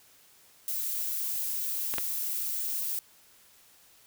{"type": "noise", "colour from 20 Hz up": "violet", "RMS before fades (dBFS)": -32, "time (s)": [0.68, 2.99], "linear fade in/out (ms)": 0}
{"type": "clicks", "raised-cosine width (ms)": 0.3, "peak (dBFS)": [-18, -15], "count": 2, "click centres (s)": [1.939, 1.983]}
{"effects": ["white hiss -59 dBFS RMS until 4.06 s"]}